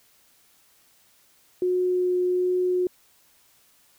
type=tone with vibrato; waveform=sine; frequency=362.5 Hz; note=F#4; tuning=35 cents flat; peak=-20 dBFS; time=1.62-2.87 s; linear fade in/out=2 ms; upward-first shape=triangle; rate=1.3 Hz; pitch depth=8 cents each way; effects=white hiss -60 dBFS RMS until 3.98 s